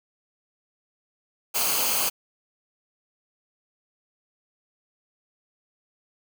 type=noise with comb filter; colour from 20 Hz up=white; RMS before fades=-24 dBFS; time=1.54-2.1 s; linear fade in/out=20 ms; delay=0.54 ms; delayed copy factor=-0.6; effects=none